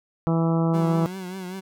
harmonic tone, 164.81 Hz, E3, in tune, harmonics 1 / 2 / 3 / 4 / 5 / 6 / 7 / 8, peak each -20 / -26 / -30 / -32 / -34 / -36 / -37 / -38 dBFS, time 0.27-1.06 s, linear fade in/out 0 ms
30% pulse tone with vibrato, 185.6 Hz, F#3, 6 cents sharp, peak -29 dBFS, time 0.73-1.61 s, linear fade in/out 20 ms, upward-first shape triangle, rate 5.1 Hz, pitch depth 80 cents each way
effects none

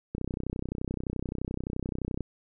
click train, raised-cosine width 3 ms, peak -19 dBFS, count 66, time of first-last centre 0.15-2.207 s, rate 31.6 Hz, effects none

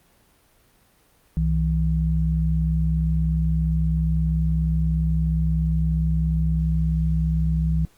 sine tone pair together, 63.94 / 160.9 Hz, C2 / E3, -39 / -42 cents, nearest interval octave + major third, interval 1597 cents, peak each -21 dBFS, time 1.37-7.85 s, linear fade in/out 0 ms, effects pink hiss -59 dBFS RMS until 7.97 s + Opus 32 kbps

